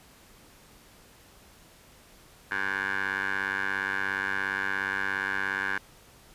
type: tone with band-pass filter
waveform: 15% pulse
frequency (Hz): 97.1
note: G2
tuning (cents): -16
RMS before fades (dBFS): -30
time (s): 2.51-5.78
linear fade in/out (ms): 5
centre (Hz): 1600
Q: 5.3
effects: pink hiss -55 dBFS RMS until 6.34 s + resampled to 32000 Hz